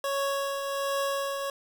25% pulse tone with tremolo, 554.4 Hz, C#5, in tune, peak -22 dBFS, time 0.04-1.5 s, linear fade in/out 2 ms, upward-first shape triangle, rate 1.3 Hz, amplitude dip 45%, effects 9-bit

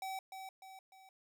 square tone with echo, 765 Hz, G5, 42 cents flat, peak -40 dBFS, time 0.02-0.19 s, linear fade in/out 2 ms, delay 300 ms, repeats 3, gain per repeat -6 dB, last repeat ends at 1.09 s, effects 13-bit

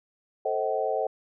sine chord, A diminished seventh, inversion none, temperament just, 440 / 528 / 633.6 / 760.3 Hz, A4 / C5 / Eb5 / Gb5, 0 / +16 / +31 / +47 cents, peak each -30 dBFS, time 0.45-1.07 s, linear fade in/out 5 ms, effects none

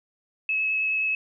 sine tone with vibrato, 2584 Hz, E7, 35 cents flat, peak -22 dBFS, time 0.49-1.15 s, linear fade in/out 2 ms, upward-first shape sine, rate 9.5 Hz, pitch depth 9 cents each way, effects none

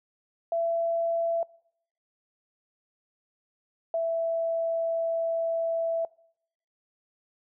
sine tone pair in turn, 670 / 661.9 Hz, E5 / E5, +28 / +7 cents, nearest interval unison, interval 21 cents, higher first, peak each -24 dBFS, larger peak neither, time 0.52-1.43 / 3.94-6.05 s, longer second, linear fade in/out 2 ms, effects noise-tail reverb RT60 0.7 s tail -24 dB re dry

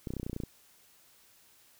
clicks, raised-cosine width 3 ms, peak -23 dBFS, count 12, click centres 0.072 / 0.105 / 0.137 / 0.167 / 0.198 / 0.231 / 0.265 / 0.297 / 0.331 / 0.364 / 0.402 / 0.436 s, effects white hiss -62 dBFS RMS until 1.79 s

